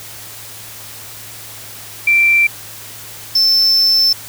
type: tone pair in turn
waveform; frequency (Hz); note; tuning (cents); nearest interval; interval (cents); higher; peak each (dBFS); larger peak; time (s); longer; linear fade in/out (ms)
sine / triangle; 2349 / 5302; D7 / E8; 0 / +9; octave + major second; 1409; second; -8; neither; 2.07-2.47 / 3.35-4.13; second; 5
effects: added 108 Hz sine -43 dBFS peak until 4.28 s + white hiss -33 dBFS RMS until 4.28 s